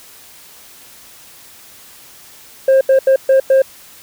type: tone bursts at uneven times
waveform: sine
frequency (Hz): 533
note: C5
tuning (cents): +32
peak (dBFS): -4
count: 5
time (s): 2.68-2.81 / 2.89-2.99 / 3.07-3.16 / 3.29-3.4 / 3.5-3.62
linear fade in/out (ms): 5
effects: tanh soft clip ceiling -6 dBFS + white hiss -41 dBFS RMS until 4.02 s